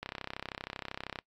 click train, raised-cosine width 0.3 ms, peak -21 dBFS, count 39, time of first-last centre 0.03-1.189 s, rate 32.8 Hz, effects noise-tail reverb RT60 0.1 s tail -22 dB re dry + AAC 64 kbps

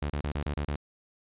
sawtooth tone bursts, 73.1 Hz, D2, 7 cents flat, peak -25 dBFS, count 7, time 0.02-0.759 s, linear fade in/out 5 ms, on 79 ms, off 31 ms, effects resampled to 8000 Hz

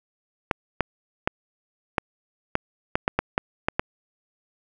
clicks, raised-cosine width 0.5 ms, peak -5 dBFS, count 11, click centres 0.512 / 0.807 / 1.275 / 1.982 / 2.554 / 2.955 / 3.079 / 3.19 / 3.379 / 3.685 / 3.795 s, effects none

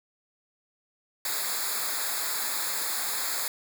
white noise with comb filter, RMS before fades -30 dBFS, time 1.25-3.48 s, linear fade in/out 2 ms, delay 0.34 ms, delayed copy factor -0.95, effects none

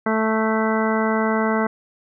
harmonic tone, 220 Hz, A3, in tune, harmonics 1 / 2 / 3 / 4 / 5 / 6 / 7 / 9, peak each -21 / -24 / -26 / -27 / -28 / -29 / -29 / -31 dBFS, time 0.06-1.67 s, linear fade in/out 5 ms, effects none

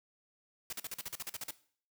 white noise bursts, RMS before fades -40 dBFS, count 12, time 0.7-1.509 s, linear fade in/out 2 ms, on 28 ms, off 43 ms, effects noise-tail reverb RT60 0.5 s tail -17 dB re dry

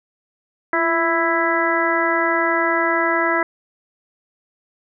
harmonic tone with a mistuned harmonic, 330.8 Hz, E4, 6 cents sharp, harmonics 1 / 2 / 3 / 4 / 5 / 6, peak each -23 / -23 / -23 / -23 / -23 / -23 dBFS, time 0.73-3.43 s, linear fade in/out 2 ms, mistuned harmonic 1, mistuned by +45 cents, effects none

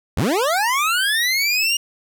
25% pulse linear sweep, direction up, 55 to 2864 Hz, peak -13 dBFS, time 0.17-1.77 s, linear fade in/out 5 ms, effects none

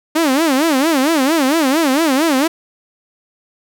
sawtooth tone with vibrato, 293.7 Hz, D4, in tune, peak -8 dBFS, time 0.15-2.48 s, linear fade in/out 10 ms, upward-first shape sine, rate 4.4 Hz, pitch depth 230 cents each way, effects none

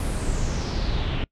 brown noise with low-pass filter sweep, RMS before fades -25 dBFS, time 0-1.24 s, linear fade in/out 2 ms, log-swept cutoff 11000 to 2900 Hz, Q 4.2, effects noise-tail reverb RT60 0.1 s tail -24 dB re dry

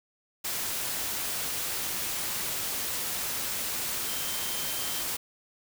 sine tone in noise, 3136 Hz, G7, in tune, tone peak -41 dBFS, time 4.07-5.02 s, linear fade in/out 10 ms, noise white, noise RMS -32 dBFS, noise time 0.44-5.17 s, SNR -12 dB, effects none

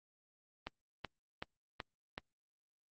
click train, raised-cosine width 0.3 ms, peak -23 dBFS, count 5, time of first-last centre 0.67-2.179 s, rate 2.65 Hz, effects Opus 32 kbps

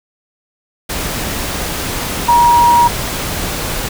sine tone in noise, 951 Hz, A#5, 34 cents sharp, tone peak -6 dBFS, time 2.28-2.88 s, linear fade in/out 10 ms, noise pink, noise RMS -20 dBFS, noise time 0.89-3.89 s, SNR +11 dB, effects none

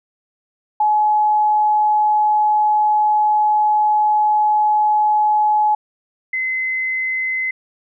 sine tone pair in turn, 848 / 2050 Hz, G#5 / C7, +36 / -36 cents, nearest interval octave + minor third, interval 1528 cents, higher second, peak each -12 / -18 dBFS, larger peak first, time 0.8-5.75 / 6.33-7.51 s, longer first, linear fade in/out 5 ms, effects none

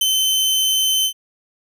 sawtooth tone with ADSR envelope, 3071 Hz, G7, 36 cents flat, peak -10 dBFS, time 0.01-1.13 s, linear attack 5 ms, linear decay 25 ms, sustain -2 dB, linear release 78 ms, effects none

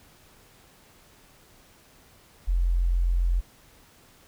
sine tone, 43.65 Hz, F1, in tune, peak -20 dBFS, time 2.47-3.41 s, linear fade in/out 20 ms, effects pink hiss -56 dBFS RMS until 4.27 s

